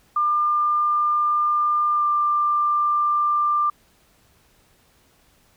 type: tone with pitch glide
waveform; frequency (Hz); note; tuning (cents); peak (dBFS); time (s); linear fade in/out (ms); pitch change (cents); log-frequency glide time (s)
sine; 1199 to 1188.7; D6 to D6; +36 to +21; -17; 0.16-3.7; 5; -15; 1.96-2.04
effects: pink hiss -59 dBFS RMS until 5.56 s